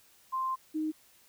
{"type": "tone pair in turn", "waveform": "sine", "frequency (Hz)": [1046.5, 311.1], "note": ["C6", "D#4"], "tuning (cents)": [0, 0], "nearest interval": "octave + major sixth", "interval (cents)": 2100, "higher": "first", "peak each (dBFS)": [-29, -29], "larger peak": "neither", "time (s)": [[0.32, 0.56], [0.74, 0.92]], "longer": "first", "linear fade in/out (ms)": 20, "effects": ["white hiss -62 dBFS RMS until 1.28 s"]}